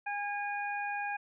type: harmonic tone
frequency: 817 Hz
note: G#5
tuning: 29 cents flat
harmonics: 1 / 2 / 3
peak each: -35 / -38 / -40 dBFS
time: 0.06-1.17 s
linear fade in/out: 10 ms
effects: none